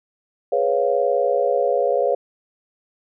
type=chord; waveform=sine; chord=C# dominant seventh; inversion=second; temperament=equal; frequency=415.3 / 493.9 / 554.4 / 698.5 Hz; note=G#4 / B4 / C#5 / E#5; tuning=0 / 0 / 0 / 0 cents; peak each=-24 / -21 / -20 / -24 dBFS; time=0.52-2.15 s; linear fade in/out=5 ms; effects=none